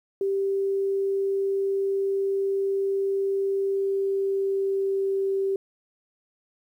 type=tone with pitch glide; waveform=sine; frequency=392 to 389.3 Hz; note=G4 to G4; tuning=0 to -12 cents; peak=-22 dBFS; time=0.21-5.56 s; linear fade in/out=2 ms; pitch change=-12 cents; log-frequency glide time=3.74-5.36 s; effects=10-bit